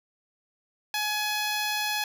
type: tone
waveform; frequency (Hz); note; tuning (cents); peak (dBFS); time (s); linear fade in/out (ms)
10% pulse; 843; G#5; +26; -18; 0.94-2.04; 2
effects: none